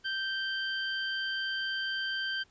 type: tone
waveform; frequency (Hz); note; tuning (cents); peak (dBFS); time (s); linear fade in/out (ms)
25% pulse; 1564; G6; -4; -27; 0.04-2.44; 20
effects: pink hiss -65 dBFS RMS until 2.5 s + resampled to 16000 Hz

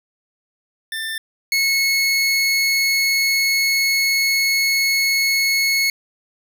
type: tone pair in turn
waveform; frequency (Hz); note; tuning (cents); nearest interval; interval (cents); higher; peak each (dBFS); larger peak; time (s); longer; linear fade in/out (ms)
25% pulse; 1784 / 2189; A6 / C#7; +23 / -22; major third; 355; second; -20 / -12; second; 0.92-1.18 / 1.52-5.9; second; 2
effects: none

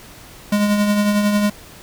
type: tone with tremolo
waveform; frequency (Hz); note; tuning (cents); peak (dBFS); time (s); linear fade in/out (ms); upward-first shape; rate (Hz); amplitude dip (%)
square; 206.6; G#3; -9; -13; 0.52-1.5; 5; triangle; 11; 45
effects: pink hiss -41 dBFS RMS until 1.82 s

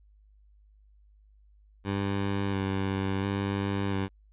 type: tone with vibrato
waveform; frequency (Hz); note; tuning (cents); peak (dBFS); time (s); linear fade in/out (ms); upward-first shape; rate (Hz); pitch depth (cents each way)
15% pulse; 98; G2; 0; -21; 1.84-4.09; 50; square; 0.72; 21
effects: added 51 Hz sine -56 dBFS peak until 4.32 s + resampled to 8000 Hz

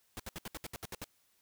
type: noise bursts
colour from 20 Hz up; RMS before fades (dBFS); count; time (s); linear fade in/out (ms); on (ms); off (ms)
pink; -42; 10; 0.17-1.042; 0; 26; 68
effects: white hiss -72 dBFS RMS until 1.41 s

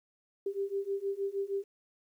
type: beating tone pair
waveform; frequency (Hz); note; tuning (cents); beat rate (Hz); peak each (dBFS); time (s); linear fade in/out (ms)
sine; 392 / 398.4; G4 / G4; 0 / +28; 6.4; -35 / -34; 0.46-1.64; 5
effects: 11-bit

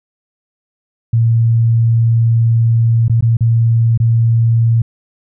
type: tone with dropouts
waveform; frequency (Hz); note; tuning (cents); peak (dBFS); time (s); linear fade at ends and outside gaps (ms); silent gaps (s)
sine; 115.1; A#2; -22; -8; 1.13-4.82; 5; 3.082-3.096 / 3.209-3.224 / 3.37-3.407 / 3.976-4
effects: none

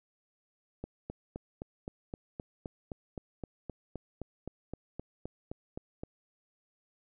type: click train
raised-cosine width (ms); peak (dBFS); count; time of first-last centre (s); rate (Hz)
2; -25; 21; 0.84-6.035; 3.85
effects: none

